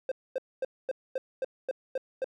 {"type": "tone bursts", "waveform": "triangle", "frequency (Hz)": 523.3, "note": "C5", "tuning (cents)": 0, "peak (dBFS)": -25, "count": 9, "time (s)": [0.09, 2.244], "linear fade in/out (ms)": 2, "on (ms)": 26, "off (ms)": 240, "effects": []}